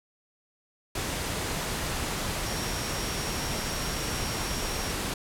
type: tone in noise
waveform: sine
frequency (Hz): 5588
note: F8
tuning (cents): 0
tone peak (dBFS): -39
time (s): 2.46-4.92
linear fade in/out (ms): 5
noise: pink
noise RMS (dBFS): -31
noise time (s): 0.95-5.14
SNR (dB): -11
effects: low-pass 12000 Hz 12 dB/octave